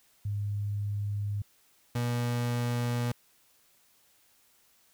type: tone pair in turn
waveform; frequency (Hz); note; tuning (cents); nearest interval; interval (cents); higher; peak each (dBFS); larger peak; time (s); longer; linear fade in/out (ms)
sine / 35% pulse; 102.4 / 120.53; G#2 / B2; -24 / -42; minor third; 282; second; -29 / -26; second; 0.25-1.42 / 1.95-3.12; neither; 5
effects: white hiss -65 dBFS RMS until 4.93 s